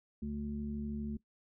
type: harmonic tone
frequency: 72.8 Hz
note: D2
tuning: 15 cents flat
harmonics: 1 / 2 / 3 / 5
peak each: -43 / -47 / -37 / -51 dBFS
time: 0.22-1.17 s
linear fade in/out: 5 ms
effects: noise-tail reverb RT60 0.1 s tail -18 dB re dry